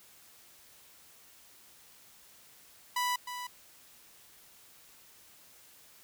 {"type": "tone with echo", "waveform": "sawtooth", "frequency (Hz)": 987.8, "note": "B5", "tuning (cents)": 0, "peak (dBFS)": -25, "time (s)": [2.96, 3.16], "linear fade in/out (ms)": 5, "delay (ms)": 310, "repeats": 1, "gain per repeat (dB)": -9, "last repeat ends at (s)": 3.47, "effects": ["white hiss -58 dBFS RMS until 6.03 s"]}